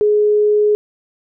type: tone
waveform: sine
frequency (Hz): 419.4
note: G#4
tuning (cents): +17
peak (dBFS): -10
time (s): 0.01-0.75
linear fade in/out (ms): 0
effects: none